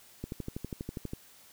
click train, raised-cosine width 3 ms, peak -23 dBFS, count 12, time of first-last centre 0.24-1.134 s, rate 12.3 Hz, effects white hiss -57 dBFS RMS until 1.52 s

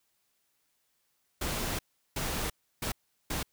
pink noise bursts at uneven times, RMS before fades -33 dBFS, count 4, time 1.41-1.79 / 2.16-2.5 / 2.82-2.92 / 3.3-3.43 s, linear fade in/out 5 ms, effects white hiss -75 dBFS RMS until 3.52 s

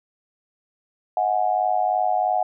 sine tone with amplitude modulation, 735 Hz, F#5, 12 cents flat, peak -14 dBFS, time 1.17-2.43 s, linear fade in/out 2 ms, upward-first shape sine, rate 103 Hz, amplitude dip 95%, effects none

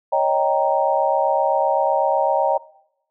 sine chord, Eb dominant seventh, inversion third, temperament equal, 554.4 / 622.3 / 784 / 932.3 Hz, Db5 / Eb5 / G5 / Bb5, 0 / 0 / 0 / 0 cents, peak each -21 dBFS, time 0.12-2.58 s, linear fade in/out 10 ms, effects noise-tail reverb RT60 0.8 s tail -21 dB re dry

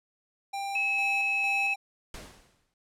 square tone with tremolo, 793 Hz, G5, 20 cents sharp, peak -32 dBFS, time 0.53-1.76 s, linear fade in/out 10 ms, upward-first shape square, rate 2.2 Hz, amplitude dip 40%
sine tone, 2583 Hz, E7, 36 cents flat, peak -25 dBFS, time 0.75-1.74 s, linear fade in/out 5 ms
pink noise with exponential decay, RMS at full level -40 dBFS, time 2.14-2.74 s, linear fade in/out 2 ms, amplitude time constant 130 ms
effects low-pass 10000 Hz 12 dB/octave

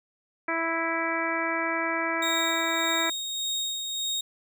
harmonic tone, 329.6 Hz, E4, in tune, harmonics 1 / 2 / 3 / 4 / 5 / 6 / 7, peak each -33 / -33 / -33 / -33 / -33 / -33 / -33 dBFS, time 0.48-3.1 s, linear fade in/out 5 ms
30% pulse tone with tremolo, 3730 Hz, A#7, in tune, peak -24 dBFS, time 2.22-4.21 s, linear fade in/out 5 ms, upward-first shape sine, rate 1.7 Hz, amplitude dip 40%
effects none

